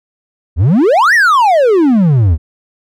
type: exponential two-way sweep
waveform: triangle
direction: up then down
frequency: 71.6 to 1972 to 72.2 Hz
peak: -4 dBFS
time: 0.56-2.38 s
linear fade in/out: 50 ms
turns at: 1.14 s
effects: none